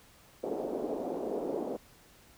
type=band-pass noise; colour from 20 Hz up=pink; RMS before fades=-35 dBFS; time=0.43-1.77 s; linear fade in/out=10 ms; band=290 to 620 Hz; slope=24 dB/octave; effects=pink hiss -59 dBFS RMS until 2.37 s